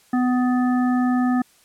harmonic tone, 250 Hz, B3, 21 cents sharp, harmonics 1 / 3 / 5 / 7, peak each -17 / -27 / -31 / -34 dBFS, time 0.13-1.42 s, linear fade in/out 5 ms, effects white hiss -56 dBFS RMS until 1.64 s + low-pass 12000 Hz 12 dB/octave

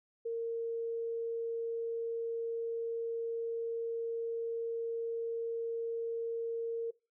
sine tone, 460.6 Hz, A#4, 21 cents flat, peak -33 dBFS, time 0.25-6.91 s, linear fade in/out 10 ms, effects noise-tail reverb RT60 0.3 s tail -22 dB re dry

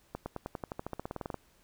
accelerating click train, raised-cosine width 1 ms, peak -22 dBFS, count 18, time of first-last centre 0.15-1.343 s, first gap 110 ms, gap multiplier 0.94, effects pink hiss -66 dBFS RMS until 1.63 s

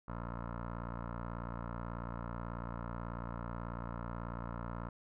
15% pulse tone with low-pass filter, 58.27 Hz, A#1, in tune, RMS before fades -42 dBFS, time 0.08-4.89 s, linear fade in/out 5 ms, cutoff 1200 Hz, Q 4.4, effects none

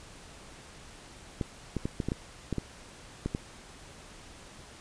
clicks, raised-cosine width 3 ms, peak -17 dBFS, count 10, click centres 1.412 / 1.767 / 1.855 / 2.002 / 2.086 / 2.119 / 2.527 / 2.583 / 3.26 / 3.349 s, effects pink hiss -50 dBFS RMS until 4.8 s + resampled to 22050 Hz

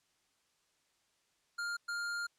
square tone bursts at uneven times, 1405 Hz, F6, 10 cents sharp, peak -36 dBFS, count 2, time 1.58-1.77 / 1.88-2.27 s, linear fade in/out 10 ms, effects white hiss -75 dBFS RMS until 2.38 s + low-pass 8000 Hz 12 dB/octave

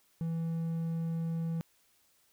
triangle tone, 164.81 Hz, E3, in tune, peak -29 dBFS, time 0.21-1.61 s, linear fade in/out 0 ms, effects white hiss -69 dBFS RMS until 2.32 s

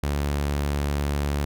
sawtooth tone, 71.9 Hz, D2, 36 cents flat, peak -19 dBFS, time 0.03-1.45 s, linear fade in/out 5 ms, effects none

